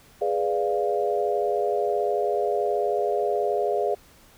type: chord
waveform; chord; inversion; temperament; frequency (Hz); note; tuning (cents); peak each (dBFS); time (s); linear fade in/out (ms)
sine; G# diminished seventh; none; equal; 415.3 / 493.9 / 587.3 / 698.5; G#4 / B4 / D5 / F5; 0 / 0 / 0 / 0; -25 / -29 / -28 / -27; 0.21-3.95; 10
effects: pink hiss -54 dBFS RMS until 4.37 s